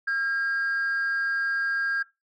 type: tone pair together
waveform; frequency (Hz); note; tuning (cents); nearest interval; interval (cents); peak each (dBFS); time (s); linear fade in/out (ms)
sine; 1363 / 1617; F6 / G#6; -43 / -47; minor third; 296; -32 / -22; 0.07-2.03; 10
effects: noise-tail reverb RT60 0.2 s tail -19 dB re dry + tanh soft clip ceiling -21 dBFS